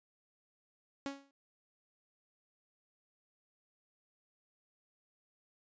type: tone with exponential decay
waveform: sawtooth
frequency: 277.2 Hz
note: C#4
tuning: in tune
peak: -31 dBFS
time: 1.06-1.31 s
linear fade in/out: 0 ms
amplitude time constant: 54 ms
effects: resampled to 16000 Hz